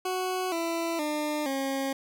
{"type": "tone with pitch steps", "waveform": "20% pulse", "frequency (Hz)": [370, 333.5, 300.5, 270.9], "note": ["F#4", "E4", "D4", "C#4"], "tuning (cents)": [0, 20, 40, -40], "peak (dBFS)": -23, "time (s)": [0.05, 1.93], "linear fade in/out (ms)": 5, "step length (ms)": 470, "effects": []}